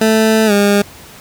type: tone with pitch glide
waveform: 20% pulse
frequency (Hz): 220 to 202.9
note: A3 to G#3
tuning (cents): 0 to -40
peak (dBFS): -4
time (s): 0.01-0.82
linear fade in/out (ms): 5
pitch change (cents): -140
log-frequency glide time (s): 0.46-0.52
effects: pink hiss -37 dBFS RMS until 1.2 s + high-pass 60 Hz 12 dB/octave